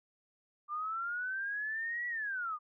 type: linear two-way sweep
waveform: sine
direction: up then down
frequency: 1182 to 1948 to 1182 Hz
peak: -34 dBFS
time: 0.68-2.59 s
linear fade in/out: 50 ms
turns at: 2.07 s
effects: none